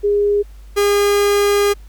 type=tone pair in turn; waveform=sine / 45% pulse; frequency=409.6 / 407 Hz; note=G#4 / G#4; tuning=-24 / -35 cents; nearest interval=unison; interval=11 cents; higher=first; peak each=-12 dBFS; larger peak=neither; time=0.03-0.43 / 0.76-1.74 s; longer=second; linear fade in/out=20 ms; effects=added 50 Hz sine -35 dBFS peak until 1.88 s + pink hiss -53 dBFS RMS until 1.88 s